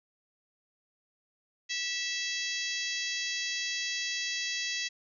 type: harmonic tone with a mistuned harmonic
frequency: 659.3 Hz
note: E5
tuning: in tune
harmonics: 3 / 4 / 5 / 6 / 7 / 8 / 9 / 10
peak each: -37 / -38 / -39 / -40 / -40 / -41 / -42 / -42 dBFS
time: 1.69-4.89 s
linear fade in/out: 20 ms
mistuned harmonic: 3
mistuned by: -19 cents
effects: none